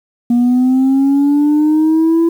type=linear sweep; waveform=sine; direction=up; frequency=237.5 to 335.8 Hz; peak=-6 dBFS; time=0.3-2.29 s; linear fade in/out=5 ms; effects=tanh soft clip ceiling -7 dBFS + 7-bit